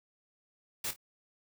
white noise with echo, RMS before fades -35 dBFS, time 0.84-0.91 s, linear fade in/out 5 ms, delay 26 ms, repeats 2, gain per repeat -11 dB, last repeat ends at 0.962 s, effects none

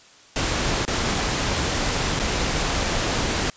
pink noise with dropouts, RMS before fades -23 dBFS, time 0.36-3.5 s, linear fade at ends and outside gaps 0 ms, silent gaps 0.851-0.879 / 2.191-2.198 s, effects white hiss -50 dBFS RMS until 3.56 s + resampled to 16000 Hz

